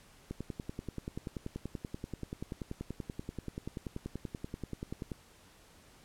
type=click train; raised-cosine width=3 ms; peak=-25 dBFS; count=51; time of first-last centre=0.31-5.118 s; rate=10.4 Hz; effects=pink hiss -60 dBFS RMS until 6.04 s + low-pass 12000 Hz 12 dB/octave